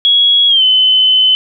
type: tone with pitch glide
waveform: sine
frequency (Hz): 3332 to 3038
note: G#7 to F#7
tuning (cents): +5 to +45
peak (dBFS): -6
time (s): 0.05-1.35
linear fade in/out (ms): 0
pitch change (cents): -160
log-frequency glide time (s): 0.48-0.63
effects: none